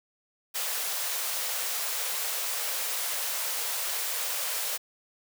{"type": "high-pass noise", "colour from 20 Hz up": "white", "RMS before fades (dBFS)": -31, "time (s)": [0.54, 4.78], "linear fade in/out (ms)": 20, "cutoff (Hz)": 440, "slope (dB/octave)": 96, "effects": []}